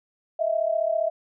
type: tone pair together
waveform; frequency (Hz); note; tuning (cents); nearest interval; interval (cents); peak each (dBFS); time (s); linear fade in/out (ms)
sine; 634 / 669; D#5 / E5; +32 / +25; minor second; 93; -24 / -24; 0.39-1.1; 10
effects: none